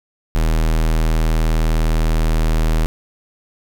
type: tone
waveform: square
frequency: 39.86 Hz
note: D#1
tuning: 43 cents sharp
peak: -14 dBFS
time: 0.35-2.86 s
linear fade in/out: 0 ms
effects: none